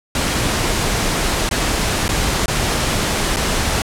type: noise with dropouts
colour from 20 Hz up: pink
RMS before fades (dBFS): -18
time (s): 0.15-3.82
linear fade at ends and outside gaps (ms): 2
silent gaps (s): 1.491-1.511 / 2.081-2.09 / 2.459-2.48 / 3.362-3.368
effects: low-pass 10000 Hz 12 dB/octave